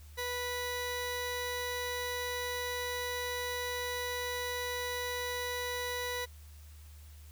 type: tone pair together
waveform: 25% pulse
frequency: 491.1 / 1964.4 Hz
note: B4 / B6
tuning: -10 / -10 cents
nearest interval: 2 octaves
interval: 2400 cents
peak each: -33 / -34 dBFS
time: 0.17-6.26 s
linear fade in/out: 20 ms
effects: added 75 Hz sine -49 dBFS peak until 7.31 s + white hiss -61 dBFS RMS until 7.31 s